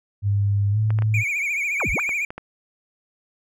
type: tone with pitch glide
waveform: sine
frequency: 101 to 108.25 Hz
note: G#2 to A2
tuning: -48 to -28 cents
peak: -17 dBFS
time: 0.22-1.24 s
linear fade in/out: 50 ms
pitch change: +120 cents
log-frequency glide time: 0.71-0.78 s
type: clicks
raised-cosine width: 0.5 ms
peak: -18 dBFS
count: 6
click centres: 0.905 / 0.988 / 1.022 / 2.092 / 2.305 / 2.38 s
type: tone with vibrato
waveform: triangle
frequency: 2315 Hz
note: D7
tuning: 25 cents flat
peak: -20 dBFS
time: 1.14-2.25 s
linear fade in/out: 2 ms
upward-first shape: triangle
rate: 14 Hz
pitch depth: 120 cents each way
type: exponential two-way sweep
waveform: sine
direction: down then up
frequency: 1700 to 33.87 to 1700 Hz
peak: -24 dBFS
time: 1.8-2 s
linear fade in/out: 0 ms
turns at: 1.91 s
effects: none